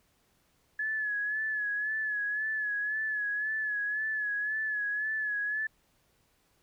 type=tone with vibrato; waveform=sine; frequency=1707 Hz; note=G#6; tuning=47 cents sharp; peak=-29 dBFS; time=0.79-5.67 s; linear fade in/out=5 ms; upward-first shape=sine; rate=1.9 Hz; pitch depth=46 cents each way; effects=pink hiss -70 dBFS RMS until 6.62 s